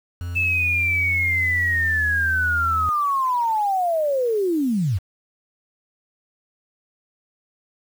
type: tone with pitch glide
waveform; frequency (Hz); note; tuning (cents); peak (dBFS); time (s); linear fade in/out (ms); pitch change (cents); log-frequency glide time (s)
triangle; 87.31 to 80.99; F2 to E2; 0 to -30; -24; 0.21-2.89; 0; -130; 1.63-2.03
type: linear sweep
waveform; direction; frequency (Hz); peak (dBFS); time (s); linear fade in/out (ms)
sine; down; 2637 to 79; -18; 0.35-4.99; 20
effects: 7-bit